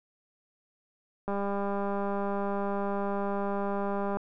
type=click train; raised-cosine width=1 ms; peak=-19 dBFS; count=579; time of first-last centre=1.28-4.17 s; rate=200 Hz; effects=none